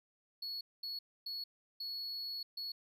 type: tone bursts at uneven times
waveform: triangle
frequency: 4374 Hz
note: C#8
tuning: 24 cents flat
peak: -38 dBFS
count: 5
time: 0.42-0.61 / 0.83-0.99 / 1.26-1.44 / 1.8-2.43 / 2.57-2.72 s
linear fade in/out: 5 ms
effects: none